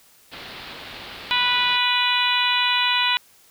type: low-pass noise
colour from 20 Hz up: white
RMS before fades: -38 dBFS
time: 0.31-1.78 s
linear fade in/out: 20 ms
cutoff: 4400 Hz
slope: 48 dB/octave
type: harmonic tone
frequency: 492 Hz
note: B4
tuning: 7 cents flat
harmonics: 2 / 3 / 4 / 5 / 6 / 7 / 8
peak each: -24 / -28 / -28 / -24 / -24 / -26 / -26 dBFS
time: 1.31-3.17 s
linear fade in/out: 0 ms
effects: white hiss -54 dBFS RMS until 3.5 s